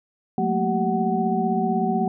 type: tone cluster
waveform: sine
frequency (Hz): 181.4 / 216.3 / 232.1 / 385 / 746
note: F#3 / A3 / A#3 / G4 / F#5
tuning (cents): -34 / -29 / -7 / -31 / +14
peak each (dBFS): -26 / -26 / -27 / -27 / -24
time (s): 0.38-2.08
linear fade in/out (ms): 2
effects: none